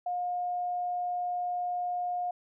sine tone, 714 Hz, F5, 38 cents sharp, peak -29 dBFS, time 0.06-2.31 s, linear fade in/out 5 ms, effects none

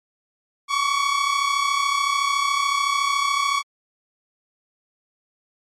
sawtooth tone pair together, 1108.7 / 1142.5 Hz, C#6 / D6, 0 / -48 cents, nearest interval minor second, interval 52 cents, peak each -18 dBFS, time 0.68-3.63 s, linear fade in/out 50 ms, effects low-pass 7000 Hz 12 dB/octave + MP3 64 kbps

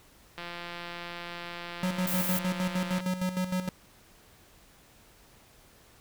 click train, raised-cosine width 0.3 ms, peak -23 dBFS, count 455, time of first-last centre 0.38-3.004 s, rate 173 Hz
square tone with tremolo, 183.8 Hz, F#3, 11 cents flat, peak -27 dBFS, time 1.83-3.69 s, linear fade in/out 2 ms, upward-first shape square, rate 6.5 Hz, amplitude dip 65%
violet noise, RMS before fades -32 dBFS, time 2.07-2.39 s, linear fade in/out 2 ms
effects pink hiss -58 dBFS RMS until 6 s

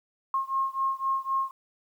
sine beating tone pair, 1073 / 1076.9 Hz, C6 / C6, +43 / +50 cents, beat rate 3.9 Hz, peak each -28 / -29 dBFS, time 0.34-1.51 s, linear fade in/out 2 ms, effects 10-bit

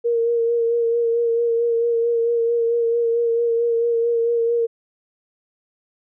sine tone with vibrato, 466.2 Hz, A#4, in tune, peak -16 dBFS, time 0.04-4.67 s, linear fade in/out 20 ms, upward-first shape sine, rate 4.5 Hz, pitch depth 24 cents each way, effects none

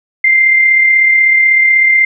sine tone with amplitude modulation, 2093 Hz, C7, in tune, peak -4 dBFS, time 0.24-2.05 s, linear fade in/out 5 ms, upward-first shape sine, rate 36.2 Hz, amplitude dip 35%, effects none

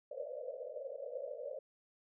pink band-pass noise, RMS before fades -44 dBFS, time 0.11-1.59 s, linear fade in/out 5 ms, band 490 to 610 Hz, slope 96 dB/octave, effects none

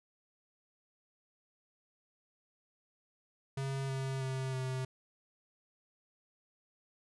square tone with pitch steps, 135.7 / 133.83 / 131.99 / 130.17 Hz, C#3 / C3 / C3 / C3, -36 / +39 / +16 / -9 cents, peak -35 dBFS, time 3.57-4.85 s, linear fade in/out 5 ms, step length 320 ms, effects resampled to 24000 Hz

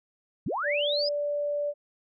sine linear sweep, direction up, 93.8 to 5120 Hz, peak -27 dBFS, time 0.46-1.09 s, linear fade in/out 5 ms
sine tone, 583 Hz, D5, 13 cents flat, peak -26 dBFS, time 0.63-1.74 s, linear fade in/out 50 ms
effects none

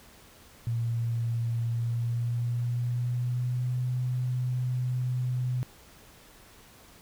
sine tone with pitch glide, 116.54 to 125.63 Hz, A#2 to B2, 0 to +30 cents, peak -26 dBFS, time 0.67-5.63 s, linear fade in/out 0 ms, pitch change +130 cents, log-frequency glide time 1.7-3.87 s, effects pink hiss -54 dBFS RMS until 7.01 s

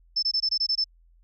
sine tone bursts, 5274 Hz, E8, in tune, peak -21 dBFS, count 8, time 0.16-0.843 s, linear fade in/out 10 ms, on 67 ms, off 21 ms, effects added 42 Hz sine -55 dBFS peak until 1.23 s

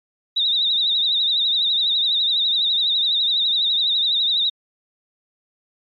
sine tone with vibrato, 3755 Hz, A#7, 12 cents sharp, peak -16 dBFS, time 0.36-4.5 s, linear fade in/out 10 ms, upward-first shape triangle, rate 12 Hz, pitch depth 100 cents each way, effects MP3 48 kbps

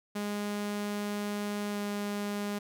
sawtooth tone with pitch glide, 206.1 to 204.8 Hz, G#3 to G#3, -13 to -24 cents, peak -28 dBFS, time 0.15-2.59 s, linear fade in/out 10 ms, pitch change -11 cents, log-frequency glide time 1.71-1.77 s, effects none

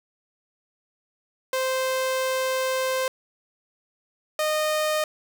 sawtooth tone pair in turn, 521 / 615.1 Hz, C5 / D#5, -7 / -20 cents, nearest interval minor third, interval 287 cents, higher second, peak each -19 / -18 dBFS, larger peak second, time 1.53-3.08 / 4.39-5.04 s, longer first, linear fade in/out 2 ms, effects none

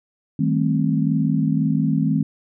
sine chord, A half-diminished seventh, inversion second, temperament just, 158.4 / 198 / 220 / 264 Hz, Eb3 / G3 / A3 / C4, +31 / +18 / 0 / +16 cents, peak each -20 / -25 / -23 / -22 dBFS, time 0.39-2.23 s, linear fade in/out 5 ms, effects none

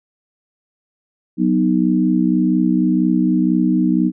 sine chord, B major, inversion second, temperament equal, 185 / 246.9 / 311.1 Hz, F#3 / B3 / D#4, 0 / 0 / 0 cents, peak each -17 dBFS, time 1.37-4.12 s, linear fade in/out 50 ms, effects none

